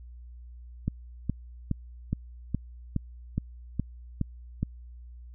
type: click train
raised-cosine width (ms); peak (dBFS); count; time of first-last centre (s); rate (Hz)
5; -14; 10; 0.88-4.63; 2.4
effects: added 60 Hz sine -43 dBFS peak until 5.34 s